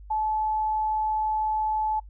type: tone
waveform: sine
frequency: 864 Hz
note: A5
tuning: 32 cents flat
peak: -23 dBFS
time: 0.1-2 s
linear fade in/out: 10 ms
effects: noise-tail reverb RT60 0.1 s tail -25 dB re dry + added 50 Hz sine -42 dBFS peak until 2.09 s